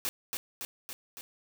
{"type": "noise with echo", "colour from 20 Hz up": "white", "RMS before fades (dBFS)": -32, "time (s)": [0.05, 0.09], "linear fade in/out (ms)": 0, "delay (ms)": 280, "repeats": 4, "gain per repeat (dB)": -3, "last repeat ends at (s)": 1.21, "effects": []}